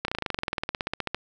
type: slowing click train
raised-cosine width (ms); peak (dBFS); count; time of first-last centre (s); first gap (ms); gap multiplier
0.3; -11; 23; 0.05-1.146; 32; 1.04
effects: none